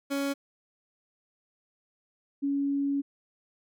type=tone pair in turn; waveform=30% pulse / sine; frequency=278.8 / 280.3 Hz; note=C#4 / C#4; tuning=+10 / +19 cents; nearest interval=unison; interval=9 cents; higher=second; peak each=-25 dBFS; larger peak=neither; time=0.1-0.34 / 2.42-3.02 s; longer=second; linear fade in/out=20 ms; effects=none